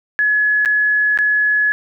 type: tone with dropouts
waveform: sine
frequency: 1697 Hz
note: G#6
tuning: 37 cents sharp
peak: -12 dBFS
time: 0.19-1.72 s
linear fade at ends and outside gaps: 0 ms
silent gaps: 0.65-0.658 / 1.175-1.188 s
effects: none